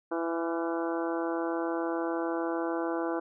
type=harmonic tone with a mistuned harmonic; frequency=166.7 Hz; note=E3; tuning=20 cents sharp; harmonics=2 / 3 / 4 / 5 / 6 / 7 / 8 / 9; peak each=-31 / -35 / -37 / -39 / -41 / -42 / -43 / -44 dBFS; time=0.11-3.2 s; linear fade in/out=10 ms; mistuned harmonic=8; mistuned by=+50 cents; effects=none